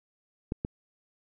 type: clicks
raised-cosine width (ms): 3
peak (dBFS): -17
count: 2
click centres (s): 0.521 / 0.649
effects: none